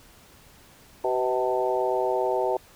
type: harmonic tone with a mistuned harmonic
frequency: 127.2 Hz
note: C3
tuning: 48 cents flat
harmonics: 3 / 4 / 5 / 6 / 7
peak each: -27 / -28 / -28 / -32 / -29 dBFS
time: 1.04-2.57 s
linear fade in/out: 5 ms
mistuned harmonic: 4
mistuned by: -32 cents
effects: pink hiss -53 dBFS RMS until 2.75 s